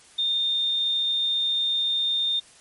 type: tone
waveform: sine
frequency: 3634 Hz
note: A#7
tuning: 45 cents flat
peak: -21 dBFS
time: 0.18-2.4 s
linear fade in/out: 10 ms
effects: white hiss -52 dBFS RMS until 2.6 s + MP3 48 kbps